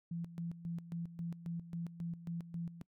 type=tone with tremolo; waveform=sine; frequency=169.2 Hz; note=E3; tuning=45 cents sharp; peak=-37 dBFS; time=0.11-2.82 s; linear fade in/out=5 ms; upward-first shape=square; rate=3.7 Hz; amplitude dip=75%; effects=noise-tail reverb RT60 0.1 s tail -24 dB re dry